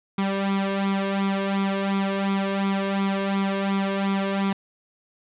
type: tone with flanger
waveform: sawtooth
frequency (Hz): 196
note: G3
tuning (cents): 0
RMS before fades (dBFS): -24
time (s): 0.18-4.53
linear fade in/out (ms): 5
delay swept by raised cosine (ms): 0.86 to 1.86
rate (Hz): 2.8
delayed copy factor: +0.75
effects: resampled to 8000 Hz + 8-bit